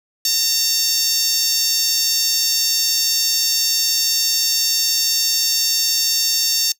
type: tone with high-pass filter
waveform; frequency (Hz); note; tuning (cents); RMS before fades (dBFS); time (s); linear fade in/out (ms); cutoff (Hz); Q
10% pulse; 911; A#5; -40; -18; 0.25-6.72; 2; 6000; 1.9
effects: noise-tail reverb RT60 0.1 s tail -20 dB re dry